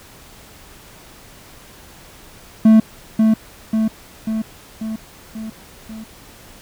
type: tone with echo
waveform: triangle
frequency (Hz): 220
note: A3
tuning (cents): 0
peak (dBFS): -4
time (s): 2.65-2.8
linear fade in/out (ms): 5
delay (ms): 540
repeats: 6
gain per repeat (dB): -4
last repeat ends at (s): 6.04
effects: pink hiss -43 dBFS RMS until 6.61 s